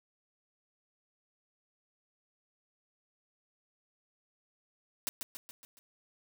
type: noise with echo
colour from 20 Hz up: white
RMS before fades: -34 dBFS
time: 5.07-5.09 s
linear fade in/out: 0 ms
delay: 140 ms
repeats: 5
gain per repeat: -5 dB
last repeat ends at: 5.79 s
effects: none